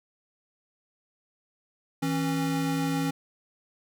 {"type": "tone pair together", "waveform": "square", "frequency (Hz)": [162.27, 272.9], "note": ["E3", "C#4"], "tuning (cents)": [-27, -27], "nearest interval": "major sixth", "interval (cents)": 900, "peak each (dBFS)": [-30, -28], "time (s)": [2.02, 3.11], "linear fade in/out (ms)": 10, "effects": []}